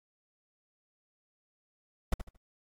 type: noise with echo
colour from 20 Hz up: brown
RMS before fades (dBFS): -24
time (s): 2.12-2.14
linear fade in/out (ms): 5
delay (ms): 75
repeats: 3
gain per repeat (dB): -11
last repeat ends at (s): 2.365
effects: AAC 64 kbps